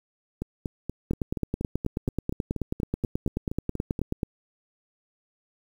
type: two click trains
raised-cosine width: 3 ms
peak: -13 / -17 dBFS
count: 30 / 16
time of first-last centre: 1.11-4.232 / 0.42-3.991 s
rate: 9.29 / 4.2 Hz
effects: 8-bit

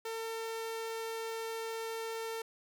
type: tone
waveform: sawtooth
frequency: 451.2 Hz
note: A4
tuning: 44 cents sharp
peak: -33 dBFS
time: 0.05-2.42 s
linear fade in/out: 5 ms
effects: none

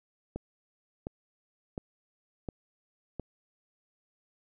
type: click train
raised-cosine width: 2 ms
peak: -22 dBFS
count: 5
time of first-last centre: 0.36-3.197 s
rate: 1.41 Hz
effects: none

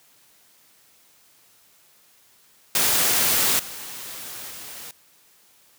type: noise with level steps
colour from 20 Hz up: white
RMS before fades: -20 / -36 / -38 dBFS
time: 2.75-4.91 s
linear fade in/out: 2 ms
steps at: 3.59 / 4.5 s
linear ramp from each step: 5 ms
effects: white hiss -57 dBFS RMS until 5.78 s + high-pass 80 Hz 12 dB/octave

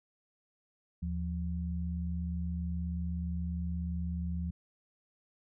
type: tone pair together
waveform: sine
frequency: 77.78 / 174.61 Hz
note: D#2 / F3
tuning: 0 / 0 cents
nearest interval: octave + major second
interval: 1400 cents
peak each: -34 / -36 dBFS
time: 1.02-4.51 s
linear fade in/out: 10 ms
effects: none

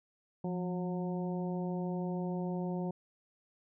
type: harmonic tone with a mistuned harmonic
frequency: 181.3 Hz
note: F#3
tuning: 35 cents flat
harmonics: 1 / 2 / 3 / 4 / 5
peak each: -34 / -40 / -44 / -46 / -48 dBFS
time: 0.44-2.91 s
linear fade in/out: 5 ms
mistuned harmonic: 1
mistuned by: -54 cents
effects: none

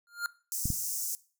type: tone with exponential growth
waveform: square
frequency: 1405 Hz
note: F6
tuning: 10 cents sharp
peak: -27 dBFS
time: 0.07-0.26 s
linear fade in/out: 1 ms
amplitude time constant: 41 ms
type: high-pass noise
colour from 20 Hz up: pink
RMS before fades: -34 dBFS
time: 0.52-1.15 s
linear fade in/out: 0 ms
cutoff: 5700 Hz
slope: 48 dB/octave
type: clicks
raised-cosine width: 5 ms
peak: -19 dBFS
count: 2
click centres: 0.656 / 0.703 s
effects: noise-tail reverb RT60 0.4 s tail -20 dB re dry

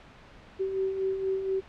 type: beating tone pair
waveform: sine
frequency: 379.8 / 384 Hz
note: F#4 / G4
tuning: +45 / -36 cents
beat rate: 4.2 Hz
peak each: -36 / -27 dBFS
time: 0.59-1.61 s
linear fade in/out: 20 ms
effects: pink hiss -51 dBFS RMS until 1.68 s + low-pass 3000 Hz 12 dB/octave

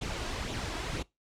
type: noise with flanger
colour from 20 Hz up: pink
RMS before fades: -35 dBFS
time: 0.01-1.03 s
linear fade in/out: 10 ms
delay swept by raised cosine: 0.28 to 3.08 ms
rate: 2 Hz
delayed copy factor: +0.5
effects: noise-tail reverb RT60 0.2 s tail -22 dB re dry + low-pass 6000 Hz 12 dB/octave

